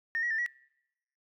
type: tone with pitch steps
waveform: sine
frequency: 1830 / 1913 / 1786 / 1923 Hz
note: A#6 / A#6 / A6 / B6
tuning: -32 / +44 / +25 / -47 cents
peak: -27 dBFS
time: 0.15-0.462 s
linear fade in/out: 0 ms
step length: 78 ms
effects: noise-tail reverb RT60 0.9 s tail -26 dB re dry + tanh soft clip ceiling -23 dBFS